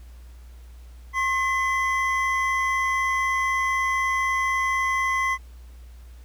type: tone pair together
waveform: triangle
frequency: 1072.2 / 2024 Hz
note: C6 / B6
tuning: +42 / +42 cents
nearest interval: major seventh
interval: 1100 cents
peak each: -22 dBFS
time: 1.13-5.38 s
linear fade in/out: 50 ms
effects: added 60 Hz sine -41 dBFS peak until 6.24 s + pink hiss -58 dBFS RMS until 6.24 s